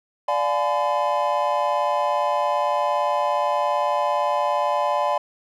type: chord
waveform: triangle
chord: D diminished seventh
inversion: none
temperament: just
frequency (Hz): 587.3 / 704.8 / 845.8 / 1014.9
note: D5 / F5 / Ab5 / Cb6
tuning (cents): 0 / +16 / +31 / +47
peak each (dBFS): -22 / -25 / -23 / -22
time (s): 0.28-5.18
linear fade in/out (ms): 5
effects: none